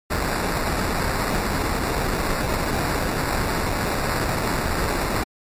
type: noise with sample-and-hold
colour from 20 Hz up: pink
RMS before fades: -23 dBFS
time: 0.1-5.24 s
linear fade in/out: 10 ms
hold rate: 3150 Hz
effects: MP3 64 kbps